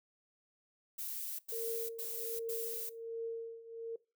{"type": "noise bursts", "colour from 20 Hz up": "violet", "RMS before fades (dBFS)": -41, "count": 4, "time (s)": [0.98, 2.896], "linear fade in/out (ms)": 10, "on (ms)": 410, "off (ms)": 92}
{"type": "tone with tremolo", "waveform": "sine", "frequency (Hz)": 457.6, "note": "A#4", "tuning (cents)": -32, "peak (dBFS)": -35, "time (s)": [1.52, 3.96], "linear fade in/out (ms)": 5, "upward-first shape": "triangle", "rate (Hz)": 1.3, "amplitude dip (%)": 85}
{"effects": ["noise-tail reverb RT60 0.3 s tail -21 dB re dry"]}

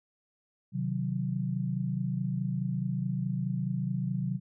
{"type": "chord", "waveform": "sine", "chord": "C diminished", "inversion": "none", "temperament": "equal", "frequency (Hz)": [130.81, 155.56, 185], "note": ["C3", "Eb3", "Gb3"], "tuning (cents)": [0, 0, 0], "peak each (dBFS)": [-32, -35, -32], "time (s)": [0.72, 4.4], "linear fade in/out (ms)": 50, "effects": []}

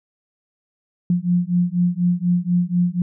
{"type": "beating tone pair", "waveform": "sine", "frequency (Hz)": [174.61, 178.71], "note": ["F3", "F3"], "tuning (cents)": [0, 40], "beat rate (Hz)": 4.1, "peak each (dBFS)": -19, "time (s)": [1.1, 3.02], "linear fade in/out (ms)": 2, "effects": []}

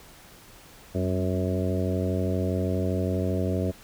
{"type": "harmonic tone with a mistuned harmonic", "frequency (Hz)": 92.5, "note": "F#2", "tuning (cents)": 0, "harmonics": [1, 2, 3, 4, 5, 6, 7], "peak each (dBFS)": [-27, -30, -32, -33, -34, -35, -35], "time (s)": [0.94, 3.72], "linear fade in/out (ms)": 20, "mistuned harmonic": 2, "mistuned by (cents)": 52, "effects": ["pink hiss -50 dBFS RMS until 3.83 s"]}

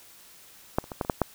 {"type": "clicks", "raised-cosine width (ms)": 1, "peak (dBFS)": [-8, -30, -21, -12, -24, -8, -7], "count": 7, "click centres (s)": [0.785, 0.841, 0.918, 1.012, 1.049, 1.098, 1.217], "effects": ["white hiss -52 dBFS RMS until 1.34 s"]}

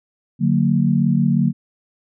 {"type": "chord", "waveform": "sine", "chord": "D augmented", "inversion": "none", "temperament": "just", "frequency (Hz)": [146.83, 183.54, 229.4], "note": ["D3", "F#3", "A#3"], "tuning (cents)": [0, -14, -28], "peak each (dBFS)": -18, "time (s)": [0.39, 1.53], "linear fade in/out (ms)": 50, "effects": []}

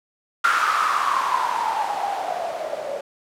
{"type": "noise with low-pass filter sweep", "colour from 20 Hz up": "violet", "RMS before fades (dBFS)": -23, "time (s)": [0.44, 3.01], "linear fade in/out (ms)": 5, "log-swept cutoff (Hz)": [1400, 560], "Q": 9.3, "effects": []}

